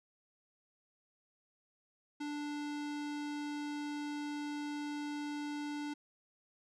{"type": "tone with low-pass filter", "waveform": "square", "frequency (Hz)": 293.7, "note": "D4", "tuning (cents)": 0, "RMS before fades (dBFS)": -40, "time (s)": [2.2, 5.94], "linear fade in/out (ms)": 10, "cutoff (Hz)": 6200, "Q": 0.84, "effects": []}